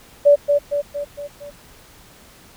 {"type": "tone with echo", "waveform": "sine", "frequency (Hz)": 577, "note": "D5", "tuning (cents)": -31, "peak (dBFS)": -7, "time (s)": [0.25, 0.36], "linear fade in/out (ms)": 20, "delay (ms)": 230, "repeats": 5, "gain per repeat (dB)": -5, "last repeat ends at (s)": 1.51, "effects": ["pink hiss -47 dBFS RMS until 2.56 s"]}